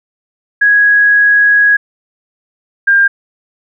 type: tone pair in turn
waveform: sine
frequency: 1661.2 / 1601.7 Hz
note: G#6 / G6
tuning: 0 / +37 cents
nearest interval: minor second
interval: 63 cents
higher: first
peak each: -5 dBFS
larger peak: neither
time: 0.61-1.77 / 2.87-3.08 s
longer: first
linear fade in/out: 10 ms
effects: none